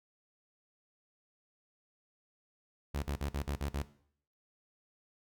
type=tone bursts; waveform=sawtooth; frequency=71.2 Hz; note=C#2; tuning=47 cents sharp; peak=-29 dBFS; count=7; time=2.94-3.826 s; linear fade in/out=10 ms; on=88 ms; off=45 ms; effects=noise-tail reverb RT60 0.6 s tail -17 dB re dry